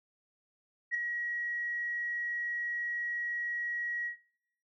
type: tone with ADSR envelope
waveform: sine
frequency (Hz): 1907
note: A#6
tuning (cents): +39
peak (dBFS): -26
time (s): 0.91-4.17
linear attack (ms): 36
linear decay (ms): 5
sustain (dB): -6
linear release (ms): 110
effects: noise-tail reverb RT60 0.7 s tail -19 dB re dry + tanh soft clip ceiling -22 dBFS